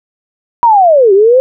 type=linear two-way sweep; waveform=sine; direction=down then up; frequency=972 to 376.2 to 530 Hz; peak=-3 dBFS; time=0.63-1.4 s; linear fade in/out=0 ms; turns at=1.13 s; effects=none